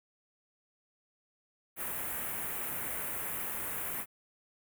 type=band-stop noise; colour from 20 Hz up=white; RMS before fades=-37 dBFS; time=1.76-4.06 s; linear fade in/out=50 ms; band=2400 to 10000 Hz; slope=24 dB/octave; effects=none